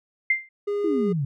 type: tone with exponential decay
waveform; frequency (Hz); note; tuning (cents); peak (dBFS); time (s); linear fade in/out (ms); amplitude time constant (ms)
sine; 2093; C7; 0; -14; 0.3-0.49; 5; 40
type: tone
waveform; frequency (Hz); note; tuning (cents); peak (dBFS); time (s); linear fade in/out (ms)
triangle; 409; G#4; -26; -21; 0.67-1.13; 10
type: exponential sweep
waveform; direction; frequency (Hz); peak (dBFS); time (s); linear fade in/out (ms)
sine; down; 350.2 to 130.81; -22; 0.84-1.25; 5
effects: none